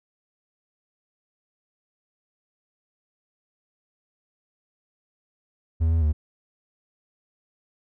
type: tone with pitch steps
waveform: triangle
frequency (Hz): 81 / 82 / 75.7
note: E2 / E2 / D#2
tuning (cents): -30 / -9 / -47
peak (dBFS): -16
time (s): 5.8-6.13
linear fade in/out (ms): 20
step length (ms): 110
effects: none